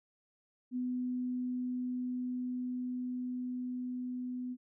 sine tone with level ramp, 250 Hz, B3, 21 cents sharp, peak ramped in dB -32 to -36 dBFS, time 0.71-4.57 s, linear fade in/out 50 ms, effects none

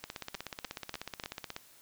two click trains, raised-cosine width 0.2 ms, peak -21 / -20 dBFS, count 26 / 4, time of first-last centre 0.04-1.564 / 0.35-1.238 s, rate 16.4 / 3.38 Hz, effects white hiss -59 dBFS RMS until 1.81 s

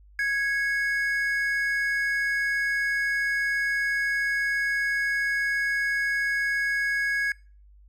triangle tone pair together, 1659 / 2196 Hz, G#6 / C#7, -2 / -17 cents, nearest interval perfect fourth, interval 485 cents, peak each -22 / -29 dBFS, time 0.19-7.32 s, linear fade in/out 2 ms, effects noise-tail reverb RT60 0.4 s tail -24 dB re dry + added 50 Hz sine -50 dBFS peak until 7.88 s

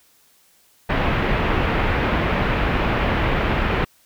pink low-pass noise, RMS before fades -20 dBFS, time 0.89-3.85 s, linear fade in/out 10 ms, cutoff 2700 Hz, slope 24 dB/octave, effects white hiss -57 dBFS RMS until 4.05 s

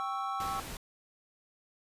triangle chord, C# diminished, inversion second, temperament equal, 784 / 1108.7 / 1318.5 Hz, G5 / C#6 / E6, 0 / 0 / 0 cents, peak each -35 dBFS, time 0-0.6 s, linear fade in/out 0 ms
pink noise, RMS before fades -42 dBFS, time 0.4-0.77 s, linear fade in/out 2 ms
effects resampled to 32000 Hz

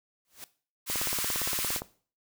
white noise with exponential growth, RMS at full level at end -40 dBFS, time 0.25-0.44 s, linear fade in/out 0 ms, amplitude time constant 40 ms
white high-pass noise, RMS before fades -31 dBFS, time 0.86-1.81 s, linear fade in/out 50 ms, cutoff 1000 Hz, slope 96 dB/octave
click train, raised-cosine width 1 ms, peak -21 dBFS, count 17, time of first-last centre 0.9-1.82 s, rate 17.4 Hz
effects noise-tail reverb RT60 0.4 s tail -17 dB re dry

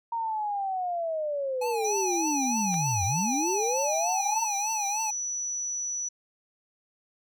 sine linear two-way sweep, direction down then up, 934 to 87.31 to 934 Hz, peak -27 dBFS, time 0.12-4.45 s, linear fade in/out 5 ms, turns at 3.04 s
square tone with vibrato, 841 Hz, G#5, 22 cents sharp, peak -30 dBFS, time 1.61-5.11 s, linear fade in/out 10 ms, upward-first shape triangle, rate 3.3 Hz, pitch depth 120 cents each way
sine tone, 5920 Hz, F#8, in tune, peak -29 dBFS, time 1.84-6.09 s, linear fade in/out 10 ms
clicks, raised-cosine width 0.3 ms, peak -35 / -25 dBFS, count 2, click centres 2.73 / 2.742 s
effects none

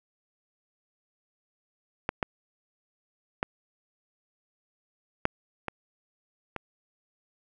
clicks, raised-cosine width 0.5 ms, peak -11 / -11 / -11 / -7 / -16 / -18 dBFS, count 6, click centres 2.091 / 2.228 / 3.429 / 5.254 / 5.683 / 6.563 s, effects none

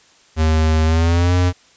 square tone with pitch glide, 79 to 89.7 Hz, D#2 to F2, +27 to +47 cents, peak -13 dBFS, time 0.36-1.53 s, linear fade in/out 50 ms, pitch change +220 cents, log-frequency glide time 0.84-1.34 s, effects white hiss -51 dBFS RMS until 1.76 s + resampled to 16000 Hz

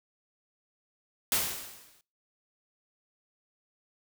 white noise with exponential decay, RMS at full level -25 dBFS, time 1.32-2.01 s, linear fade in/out 1 ms, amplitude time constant 150 ms, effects noise-tail reverb RT60 0.4 s tail -25 dB re dry

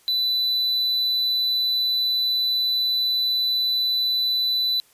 triangle tone, 3988 Hz, B7, 16 cents sharp, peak -18 dBFS, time 0.08-4.8 s, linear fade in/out 0 ms, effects white hiss -57 dBFS RMS until 4.93 s + resampled to 32000 Hz

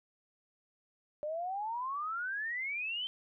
sine exponential sweep, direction up, 587.3 to 3136 Hz, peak -34 dBFS, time 1.23-3.07 s, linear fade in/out 0 ms, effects none

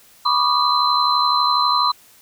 sine tone cluster, 983 / 1136 / 1208 / 4060 Hz, B5 / C#6 / D6 / B7, -8 / +42 / +48 / +47 cents, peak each -20 dBFS, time 0.25-1.92 s, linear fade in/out 10 ms, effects white hiss -50 dBFS RMS until 2.21 s

